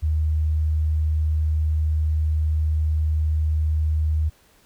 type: tone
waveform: sine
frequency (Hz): 77.5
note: D#2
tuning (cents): -6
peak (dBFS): -18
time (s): 0.02-4.3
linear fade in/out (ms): 20
effects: pink hiss -57 dBFS RMS until 4.65 s